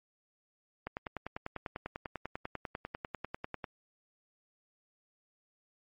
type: click train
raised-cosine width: 0.5 ms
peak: -22 dBFS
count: 29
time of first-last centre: 0.87-3.642 s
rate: 10.1 Hz
effects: MP3 32 kbps